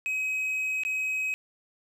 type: tone with dropouts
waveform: triangle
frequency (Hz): 2538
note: D#7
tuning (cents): +34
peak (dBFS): -25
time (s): 0.06-1.34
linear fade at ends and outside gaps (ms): 0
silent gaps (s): 0.835-0.85
effects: none